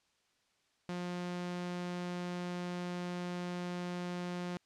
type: tone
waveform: sawtooth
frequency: 177.4 Hz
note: F3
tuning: 27 cents sharp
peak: -33 dBFS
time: 0.89-4.57 s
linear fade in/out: 0 ms
effects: white hiss -74 dBFS RMS until 4.65 s + low-pass 6000 Hz 12 dB/octave